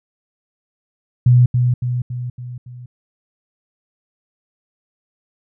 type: tone with echo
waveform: sine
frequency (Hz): 123.47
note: B2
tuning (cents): 0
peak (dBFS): -7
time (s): 1.26-1.46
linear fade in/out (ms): 5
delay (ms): 280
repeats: 5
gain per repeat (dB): -5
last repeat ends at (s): 2.86
effects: none